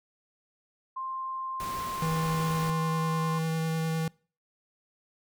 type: tone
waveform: sine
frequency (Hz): 1052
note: C6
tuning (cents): +9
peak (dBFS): -32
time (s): 0.96-3.39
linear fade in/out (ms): 10
type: noise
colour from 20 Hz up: pink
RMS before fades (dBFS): -40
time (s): 1.6-2.7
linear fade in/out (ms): 0
type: tone with vibrato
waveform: square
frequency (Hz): 161.4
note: E3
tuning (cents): -36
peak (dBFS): -28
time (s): 2.02-4.08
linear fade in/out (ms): 2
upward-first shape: triangle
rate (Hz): 9.9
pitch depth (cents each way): 12
effects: noise-tail reverb RT60 0.4 s tail -25 dB re dry